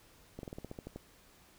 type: slowing click train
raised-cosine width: 2 ms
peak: -29 dBFS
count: 10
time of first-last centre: 0.39-0.96 s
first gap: 42 ms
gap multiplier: 1.1
effects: pink hiss -62 dBFS RMS until 1.58 s